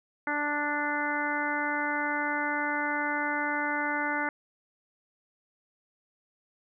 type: harmonic tone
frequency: 293.7 Hz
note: D4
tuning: in tune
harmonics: 1 / 2 / 3 / 4 / 5 / 6 / 7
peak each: -35 / -38 / -33 / -38 / -32 / -36 / -35 dBFS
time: 0.27-4.29 s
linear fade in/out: 2 ms
effects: none